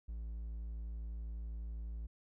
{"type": "tone", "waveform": "triangle", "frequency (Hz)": 56, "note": "A1", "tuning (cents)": 31, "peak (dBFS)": -38, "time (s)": [0.08, 2.07], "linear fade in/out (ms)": 10, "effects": []}